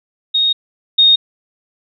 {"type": "tone pair in turn", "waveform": "sine", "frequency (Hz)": [3729, 3708], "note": ["A#7", "A#7"], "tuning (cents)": [0, -10], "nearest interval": "unison", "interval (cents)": 10, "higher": "first", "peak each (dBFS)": [-11, -6], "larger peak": "second", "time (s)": [[0.34, 0.53], [0.98, 1.16]], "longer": "first", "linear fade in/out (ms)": 10, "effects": []}